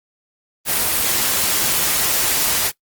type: noise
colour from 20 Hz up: white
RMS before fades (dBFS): -18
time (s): 0.65-2.72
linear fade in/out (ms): 50
effects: noise-tail reverb RT60 0.1 s tail -19 dB re dry + Opus 24 kbps